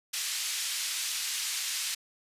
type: band-pass noise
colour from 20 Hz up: white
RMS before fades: -33 dBFS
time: 0.13-1.95 s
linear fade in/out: 10 ms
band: 2300 to 7500 Hz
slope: 12 dB/octave
effects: resampled to 32000 Hz